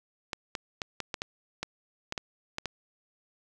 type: clicks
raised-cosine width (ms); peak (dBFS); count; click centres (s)
0.2; -15; 11; 0.332 / 0.552 / 0.818 / 1.003 / 1.142 / 1.219 / 1.63 / 2.124 / 2.178 / 2.584 / 2.657
effects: none